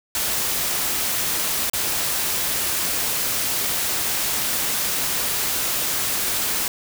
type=noise with dropouts; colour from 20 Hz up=white; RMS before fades=-23 dBFS; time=0.15-6.68 s; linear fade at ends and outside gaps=1 ms; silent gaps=1.698-1.734 s; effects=none